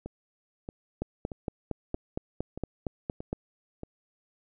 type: two click trains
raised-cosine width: 2 ms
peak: -17 / -24 dBFS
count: 11 / 7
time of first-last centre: 1.02-3.329 / 0.06-3.834 s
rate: 4.33 / 1.59 Hz
effects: none